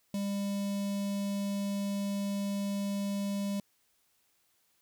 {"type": "tone with notch filter", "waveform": "square", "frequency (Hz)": 200, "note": "G3", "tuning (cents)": 35, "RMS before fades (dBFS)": -33, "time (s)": [0.14, 3.6], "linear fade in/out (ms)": 2, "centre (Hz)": 1500, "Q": 0.7, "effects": ["white hiss -72 dBFS RMS until 4.81 s"]}